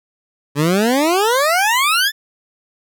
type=exponential sweep; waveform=20% pulse; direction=up; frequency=138.59 to 1785 Hz; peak=-8 dBFS; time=0.55-2.12 s; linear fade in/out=50 ms; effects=none